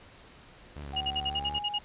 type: tone with vibrato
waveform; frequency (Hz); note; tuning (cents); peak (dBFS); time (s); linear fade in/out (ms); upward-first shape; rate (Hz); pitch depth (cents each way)
sawtooth; 71.2; C#2; +47; -35; 0.76-1.59; 0; triangle; 5.5; 77
type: tone with pitch glide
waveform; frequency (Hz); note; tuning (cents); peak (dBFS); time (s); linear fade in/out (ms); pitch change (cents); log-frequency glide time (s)
sine; 762 to 826.2; G5 to G#5; -49 to -9; -35; 0.93-1.79; 5; +140; 1.28-1.48
type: tone bursts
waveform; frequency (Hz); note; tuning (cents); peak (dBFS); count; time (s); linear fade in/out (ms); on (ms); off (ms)
sine; 2867; F7; +45; -27; 9; 0.96-1.786; 10; 50; 47
effects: pink hiss -53 dBFS RMS until 1.84 s + resampled to 8000 Hz